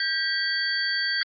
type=tone cluster; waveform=sine; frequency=1591 / 1935 / 3290 / 4551 Hz; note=G6 / B6 / G#7 / C#8; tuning=+25 / -36 / -17 / +45 cents; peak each=-27 / -30 / -35 / -27 dBFS; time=0-1.23 s; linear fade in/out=2 ms; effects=AAC 32 kbps